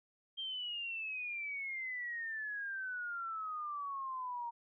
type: exponential sweep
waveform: sine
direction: down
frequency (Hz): 3190 to 932.3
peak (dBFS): -38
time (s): 0.37-4.51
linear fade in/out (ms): 20
effects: none